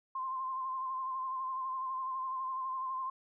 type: tone with vibrato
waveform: sine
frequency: 1046.5 Hz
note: C6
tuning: in tune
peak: -34 dBFS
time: 0.15-3.1 s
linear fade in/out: 5 ms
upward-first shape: sine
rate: 12 Hz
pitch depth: 36 cents each way
effects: none